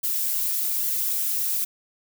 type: noise with flanger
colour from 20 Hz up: violet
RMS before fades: -25 dBFS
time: 0.03-1.65 s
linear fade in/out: 10 ms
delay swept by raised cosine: 0.76 to 5.76 ms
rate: 1.2 Hz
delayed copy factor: -0.5
effects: none